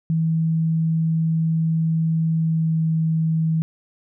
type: tone with pitch glide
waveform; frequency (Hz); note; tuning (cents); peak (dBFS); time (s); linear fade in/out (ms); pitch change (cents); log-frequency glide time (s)
sine; 161.9 to 160.78; E3 to E3; -31 to -43; -17; 0.1-3.62; 0; -12; 2.36-2.8
effects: none